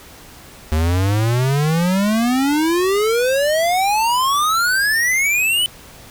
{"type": "exponential sweep", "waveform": "square", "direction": "up", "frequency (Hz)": [76, 3035], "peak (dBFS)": -15, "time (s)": [0.72, 5.66], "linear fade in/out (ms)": 0, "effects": ["pink hiss -41 dBFS RMS until 6.1 s"]}